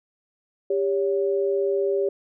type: tone pair together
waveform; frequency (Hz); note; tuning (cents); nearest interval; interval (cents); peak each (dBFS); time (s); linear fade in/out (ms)
sine; 397.6 / 562.3; G4 / C#5; +25 / +25; tritone; 600; -21 / -26; 0.7-2.09; 5
effects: none